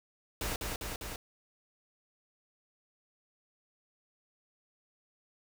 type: noise with echo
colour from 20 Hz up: pink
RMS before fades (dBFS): -35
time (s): 0.41-0.56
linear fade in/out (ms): 2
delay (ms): 200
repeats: 3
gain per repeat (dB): -2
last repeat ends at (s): 1.16
effects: none